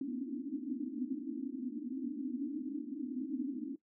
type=band-pass noise; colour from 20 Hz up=pink; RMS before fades=-39 dBFS; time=0.01-3.76 s; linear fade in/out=5 ms; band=240 to 310 Hz; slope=96 dB/octave; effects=noise-tail reverb RT60 0.1 s tail -17 dB re dry